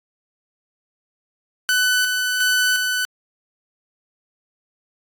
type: tone with tremolo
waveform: sawtooth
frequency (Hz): 1499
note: F#6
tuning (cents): +22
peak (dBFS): -12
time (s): 1.69-3.05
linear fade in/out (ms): 0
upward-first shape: square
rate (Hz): 1.4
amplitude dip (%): 35
effects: AAC 64 kbps